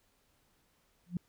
sine tone with exponential growth, 176.1 Hz, F3, 15 cents sharp, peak -27 dBFS, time 1.06-1.17 s, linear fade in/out 2 ms, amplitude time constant 22 ms, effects pink hiss -72 dBFS RMS until 1.28 s

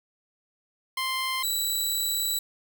15% pulse tone pair in turn, 1046.5 / 3942 Hz, C6 / B7, 0 / -4 cents, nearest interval octave + major seventh, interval 2296 cents, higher second, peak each -20 / -18 dBFS, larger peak second, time 0.97-1.43 / 1.43-2.39 s, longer second, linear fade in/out 5 ms, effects 8-bit

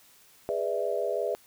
sine chord, E dominant seventh, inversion first, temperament just, 412 / 494.4 / 593.3 / 659.3 Hz, G#4 / B4 / D5 / E5, -14 / +2 / +18 / 0 cents, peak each -32 dBFS, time 0.49-1.35 s, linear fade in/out 0 ms, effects white hiss -58 dBFS RMS until 1.46 s

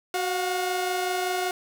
sawtooth tone pair together, 370 / 714.8 Hz, F#4 / F5, 0 / +40 cents, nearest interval major seventh, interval 1140 cents, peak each -24 dBFS, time 0.14-1.51 s, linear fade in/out 2 ms, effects none

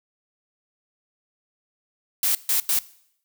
blue noise bursts at uneven times, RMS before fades -21 dBFS, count 3, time 2.23-2.35 / 2.49-2.6 / 2.69-2.79 s, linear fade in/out 2 ms, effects noise-tail reverb RT60 0.7 s tail -20 dB re dry

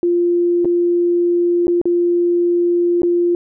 sine tone with dropouts, 348 Hz, F4, 6 cents flat, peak -12 dBFS, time 0.03-3.35 s, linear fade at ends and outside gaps 1 ms, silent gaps 0.647-0.654 / 1.67-1.68 / 1.815-1.855 / 3.019-3.032 s, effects none

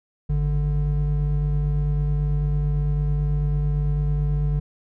triangle tone pair together, 51.95 / 146.83 Hz, G#1 / D3, +1 / 0 cents, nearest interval octave + tritone, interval 1799 cents, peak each -20 dBFS, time 0.29-4.6 s, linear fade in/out 10 ms, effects none

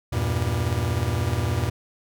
45% pulse chord, E diminished, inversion none, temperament just, 82.41 / 98.89 / 118.67 Hz, E2 / G2 / Bb2, 0 / +16 / +31 cents, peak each -27 / -28 / -25 dBFS, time 0.12-1.7 s, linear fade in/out 10 ms, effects none

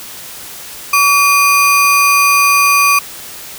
square ring-modulated tone, 1800 Hz, A6, 39 cents sharp, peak -5 dBFS, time 0.93-2.99 s, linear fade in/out 5 ms, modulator 660 Hz, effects white hiss -30 dBFS RMS until 3.58 s

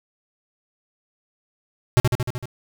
square tone with echo, 123.9 Hz, B2, 6 cents sharp, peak -12 dBFS, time 1.97-2 s, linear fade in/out 0 ms, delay 76 ms, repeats 6, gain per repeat -3 dB, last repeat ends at 2.456 s, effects none

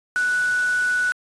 sine tone in noise, 1480 Hz, F#6, in tune, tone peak -18 dBFS, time 0.16-1.12 s, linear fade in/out 0 ms, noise white, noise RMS -35 dBFS, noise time 0.16-1.12 s, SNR +14 dB, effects resampled to 22050 Hz

